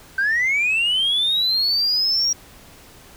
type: linear sweep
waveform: sine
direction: up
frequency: 1531 to 5680 Hz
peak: -15 dBFS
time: 0.18-2.33 s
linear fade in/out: 5 ms
effects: tanh soft clip ceiling -14 dBFS + pink hiss -46 dBFS RMS until 3.16 s